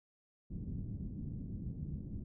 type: low-pass noise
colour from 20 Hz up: white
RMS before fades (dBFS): -42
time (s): 0.5-2.24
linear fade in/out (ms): 10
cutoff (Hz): 210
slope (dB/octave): 24
effects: none